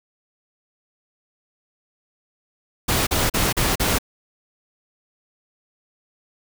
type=noise bursts; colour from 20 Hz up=pink; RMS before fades=-20 dBFS; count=5; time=2.88-3.986 s; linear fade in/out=10 ms; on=190 ms; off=39 ms; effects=none